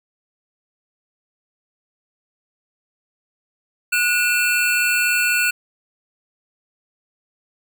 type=tone cluster; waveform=square; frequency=1459 / 2403 / 2679 Hz; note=F#6 / D7 / E7; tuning=-25 / +39 / +27 cents; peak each=-20 / -27 / -20 dBFS; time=3.92-5.51 s; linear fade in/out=10 ms; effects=none